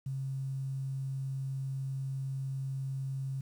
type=tone; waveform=sine; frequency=134.6 Hz; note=C3; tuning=49 cents sharp; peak=-33 dBFS; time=0.06-3.41 s; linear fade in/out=5 ms; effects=10-bit